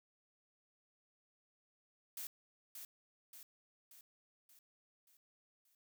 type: noise with echo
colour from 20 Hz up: blue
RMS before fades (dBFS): -45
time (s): 2.17-2.27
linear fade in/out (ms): 2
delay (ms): 580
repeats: 6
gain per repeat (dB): -5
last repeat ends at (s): 5.75
effects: none